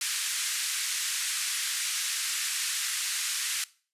white band-pass noise, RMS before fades -31 dBFS, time 0.01-3.64 s, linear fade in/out 2 ms, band 1500 to 10000 Hz, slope 24 dB/octave, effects noise-tail reverb RT60 0.4 s tail -20 dB re dry + resampled to 32000 Hz

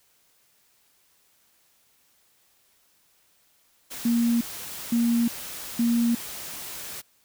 white noise, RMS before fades -37 dBFS, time 3.9-7.02 s, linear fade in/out 20 ms
sine tone bursts, 234.5 Hz, A#3, 11 cents sharp, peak -19 dBFS, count 3, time 4.05-6.15 s, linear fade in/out 5 ms, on 360 ms, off 510 ms
effects white hiss -64 dBFS RMS until 7.24 s

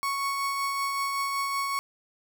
35% pulse tone with tremolo, 1108.7 Hz, C#6, in tune, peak -24 dBFS, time 0.03-1.79 s, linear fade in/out 0 ms, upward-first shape triangle, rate 5.3 Hz, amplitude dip 30%, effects none

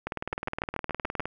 two click trains, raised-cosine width 0.5 ms, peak -15 / -16 dBFS, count 7 / 24, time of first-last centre 0.33-1.197 / 0.07-1.256 s, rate 6.92 / 19.4 Hz, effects none

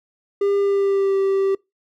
triangle tone with pitch glide, 400.8 to 389.4 Hz, G4 to G4, +38 to -12 cents, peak -14 dBFS, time 0.41-1.55 s, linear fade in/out 5 ms, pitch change -50 cents, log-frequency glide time 0.58-1.18 s, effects noise-tail reverb RT60 0.2 s tail -24 dB re dry

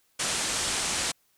white low-pass noise, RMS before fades -29 dBFS, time 0.19-1.12 s, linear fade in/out 10 ms, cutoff 9400 Hz, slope 48 dB/octave, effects white hiss -68 dBFS RMS until 1.37 s

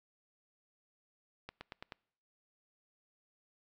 accelerating click train, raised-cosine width 0.3 ms, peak -28 dBFS, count 5, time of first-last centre 1.49-1.922 s, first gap 120 ms, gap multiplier 0.93, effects noise-tail reverb RT60 0.7 s tail -26 dB re dry

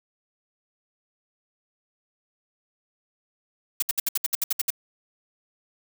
blue noise bursts, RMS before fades -23 dBFS, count 11, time 3.8-4.704 s, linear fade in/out 5 ms, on 24 ms, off 64 ms, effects none

